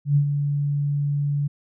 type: tone with ADSR envelope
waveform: sine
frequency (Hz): 143.9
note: D3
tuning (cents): -35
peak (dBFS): -13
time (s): 0.05-1.48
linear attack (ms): 110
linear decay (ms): 87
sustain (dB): -7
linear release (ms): 13
effects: none